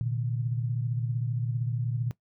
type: tone cluster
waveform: sine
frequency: 117.5 / 133 / 150.4 Hz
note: A#2 / C3 / D3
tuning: +14 / +29 / +42 cents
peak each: -28 / -37 / -35 dBFS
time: 0.01-2.11 s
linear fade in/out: 0 ms
effects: noise-tail reverb RT60 0.1 s tail -18 dB re dry